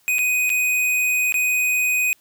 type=tone with dropouts; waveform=square; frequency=2496 Hz; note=D#7; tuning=5 cents sharp; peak=-18 dBFS; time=0.08-2.13 s; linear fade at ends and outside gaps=0 ms; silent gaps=0.184-0.19 / 0.494-0.501 / 1.323-1.342 s; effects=white hiss -59 dBFS RMS until 2.2 s